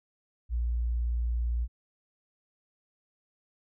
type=tone; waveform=sine; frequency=58.9 Hz; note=A#1; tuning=19 cents sharp; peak=-26 dBFS; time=0.49-1.68 s; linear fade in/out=50 ms; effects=none